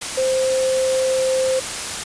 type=tone in noise; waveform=sine; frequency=522 Hz; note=C5; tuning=4 cents flat; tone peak=-16 dBFS; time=0.17-1.6 s; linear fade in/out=10 ms; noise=white; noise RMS=-26 dBFS; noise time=0.01-2.04 s; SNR=+7 dB; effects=resampled to 22050 Hz